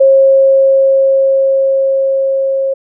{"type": "tone with level ramp", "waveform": "sine", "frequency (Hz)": 540, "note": "C#5", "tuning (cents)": -45, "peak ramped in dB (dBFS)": [-3, -11], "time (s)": [0, 2.74], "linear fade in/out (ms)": 10, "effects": []}